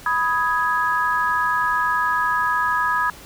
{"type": "chord", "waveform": "sine", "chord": "G# minor", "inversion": "first", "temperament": "equal with one note detuned", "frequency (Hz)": [987.8, 1255.3, 1661.2], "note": ["B5", "D#6", "G#6"], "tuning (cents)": [0, 15, 0], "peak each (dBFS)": -22, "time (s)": [0.06, 3.1], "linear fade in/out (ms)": 2, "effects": ["pink hiss -42 dBFS RMS until 3.25 s"]}